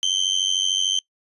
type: tone with amplitude modulation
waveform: 35% pulse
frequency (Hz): 3111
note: G7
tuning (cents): -14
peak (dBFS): -13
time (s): 0.03-0.99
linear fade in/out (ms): 0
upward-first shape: sine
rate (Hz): 93.4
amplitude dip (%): 90
effects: noise-tail reverb RT60 0.1 s tail -22 dB re dry + resampled to 24000 Hz